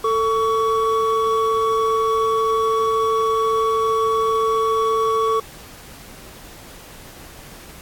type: tone pair together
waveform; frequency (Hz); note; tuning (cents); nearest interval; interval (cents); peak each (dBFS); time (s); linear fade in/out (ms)
triangle; 445.4 / 1126.9; A4 / C#6; +21 / +28; octave + major third; 1607; -17; 0.04-5.4; 5
effects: pink hiss -41 dBFS RMS until 7.81 s + AAC 64 kbps